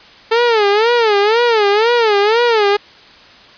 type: tone with vibrato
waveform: sawtooth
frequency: 440.1 Hz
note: A4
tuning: in tune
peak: -6 dBFS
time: 0.31-2.77 s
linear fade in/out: 10 ms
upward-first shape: sine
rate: 2 Hz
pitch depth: 160 cents each way
effects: white hiss -41 dBFS RMS until 3.57 s + resampled to 11025 Hz